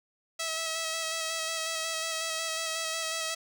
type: tone with vibrato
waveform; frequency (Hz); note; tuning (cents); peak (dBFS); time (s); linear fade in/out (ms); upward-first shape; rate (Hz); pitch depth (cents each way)
5% pulse; 648; E5; -30; -19; 0.39-3.35; 10; square; 5.5; 16
effects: none